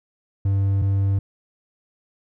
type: tone pair in turn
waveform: triangle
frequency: 98.2 / 98.2 Hz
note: G2 / G2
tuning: +4 / +4 cents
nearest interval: unison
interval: 0 cents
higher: neither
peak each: -15 dBFS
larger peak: neither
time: 0.45-0.82 / 0.82-1.19 s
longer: neither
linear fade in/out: 5 ms
effects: none